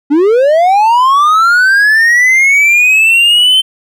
triangle linear sweep, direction up, 273.9 to 3103 Hz, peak -3 dBFS, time 0.1-3.62 s, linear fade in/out 20 ms, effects none

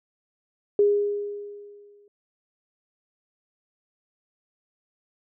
sine tone with exponential decay, 409.6 Hz, G#4, 24 cents flat, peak -14 dBFS, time 0.79-2.08 s, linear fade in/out 2 ms, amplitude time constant 280 ms, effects none

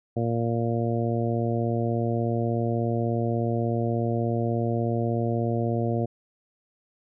harmonic tone, 116.54 Hz, A#2, in tune, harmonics 1 / 2 / 3 / 4 / 5 / 6, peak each -26 / -29 / -31 / -32 / -33 / -34 dBFS, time 0.16-6.06 s, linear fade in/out 10 ms, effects none

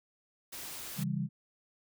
white noise, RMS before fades -43 dBFS, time 0.52-1.04 s, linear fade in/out 10 ms
sine chord, C# diminished, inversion none, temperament just, 138.59 / 166.31 / 199.57 Hz, C#3 / E3 / G3, 0 / +16 / +31 cents, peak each -35 dBFS, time 0.96-1.29 s, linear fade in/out 50 ms
effects none

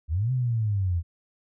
sine linear two-way sweep, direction up then down, 69.3 to 130.81 to 81.6 Hz, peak -22 dBFS, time 0.08-1.03 s, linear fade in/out 50 ms, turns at 0.32 s, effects none

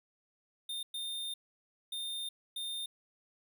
square tone bursts at uneven times, 3631 Hz, A#7, 46 cents flat, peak -37 dBFS, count 4, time 0.69-0.83 / 0.94-1.34 / 1.92-2.29 / 2.56-2.86 s, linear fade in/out 5 ms, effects none

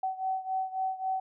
sine beating tone pair, 757 / 760.7 Hz, F#5 / F#5, +39 / +48 cents, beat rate 3.7 Hz, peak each -31 / -34 dBFS, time 0.03-1.2 s, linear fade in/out 5 ms, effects none

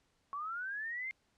sine linear sweep, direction up, 1103 to 2131 Hz, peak -37 dBFS, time 0.33-1.11 s, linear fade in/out 0 ms, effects pink hiss -75 dBFS RMS until 1.37 s + low-pass 8000 Hz 12 dB/octave

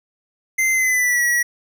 square tone with pitch glide, 2076 to 1925.8 Hz, C7 to B6, -14 to -44 cents, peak -16 dBFS, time 0.58-1.43 s, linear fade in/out 10 ms, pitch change -130 cents, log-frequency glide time 0.72-1.23 s, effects none

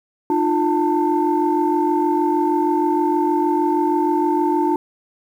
sine tone cluster, 304.7 / 351.1 / 892 Hz, D#4 / F4 / A5, -36 / +9 / +23 cents, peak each -19 dBFS, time 0.3-4.76 s, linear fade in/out 2 ms, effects tanh soft clip ceiling -7 dBFS + 8-bit

